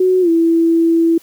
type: tone with pitch glide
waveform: sine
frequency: 370 to 331.5 Hz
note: F#4 to E4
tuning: 0 to +10 cents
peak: -9 dBFS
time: 0-1.18 s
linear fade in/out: 5 ms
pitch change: -190 cents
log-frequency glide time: 0.21-0.29 s
effects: white hiss -47 dBFS RMS until 1.22 s + high-pass 80 Hz 12 dB/octave